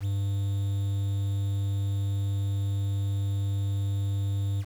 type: tone with quantisation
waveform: triangle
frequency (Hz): 99.4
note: G2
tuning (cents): +25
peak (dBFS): -23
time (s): 0-4.65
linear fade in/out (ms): 50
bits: 8
effects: none